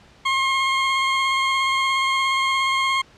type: tone with vibrato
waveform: 20% pulse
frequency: 1072 Hz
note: C6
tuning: 42 cents sharp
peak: -13 dBFS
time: 0.25-3.02 s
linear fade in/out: 10 ms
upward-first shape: square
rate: 17 Hz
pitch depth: 11 cents each way
effects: pink hiss -51 dBFS RMS until 3.17 s + low-pass 5000 Hz 12 dB/octave